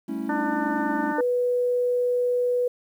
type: chord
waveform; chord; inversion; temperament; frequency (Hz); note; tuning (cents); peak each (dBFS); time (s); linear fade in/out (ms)
triangle; A dominant seventh; third; equal with one note detuned; 196 / 220 / 277.2 / 328.3; G3 / A3 / C#4 / E4; 0 / 0 / 0 / -7; -35 / -30 / -29 / -31; 0.08-1.13; 10
type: harmonic tone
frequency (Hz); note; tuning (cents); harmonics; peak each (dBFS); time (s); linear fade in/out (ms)
298.7; D4; +29; 1 / 2 / 3 / 4 / 5 / 6; -28 / -34 / -28 / -37 / -33 / -36; 0.29-1.21; 5
type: tone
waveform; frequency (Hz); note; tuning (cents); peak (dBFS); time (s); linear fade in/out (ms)
sine; 491.9; B4; -7; -20; 1.18-2.68; 5
effects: 9-bit